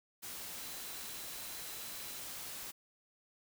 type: tone in noise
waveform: sine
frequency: 4012 Hz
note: B7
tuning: 26 cents sharp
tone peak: -55 dBFS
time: 0.59-2.2 s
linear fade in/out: 20 ms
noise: white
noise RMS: -45 dBFS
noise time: 0.22-2.72 s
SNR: -13 dB
effects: none